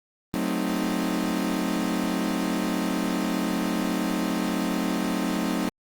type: chord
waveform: 40% pulse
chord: F# diminished seventh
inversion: none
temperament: equal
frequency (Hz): 185 / 220 / 261.6 / 311.1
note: F#3 / A3 / C4 / Eb4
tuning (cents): 0 / 0 / 0 / 0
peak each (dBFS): -29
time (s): 0.34-5.69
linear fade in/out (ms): 0
effects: Opus 24 kbps